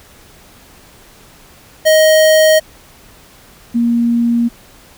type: tone pair in turn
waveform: square / sine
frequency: 627 / 235.4 Hz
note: D#5 / A#3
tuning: +13 / +17 cents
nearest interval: octave + perfect fourth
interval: 1696 cents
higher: first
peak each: -7 / -10 dBFS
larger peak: first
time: 1.85-2.6 / 3.74-4.49 s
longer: neither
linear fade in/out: 20 ms
effects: pink hiss -43 dBFS RMS until 4.97 s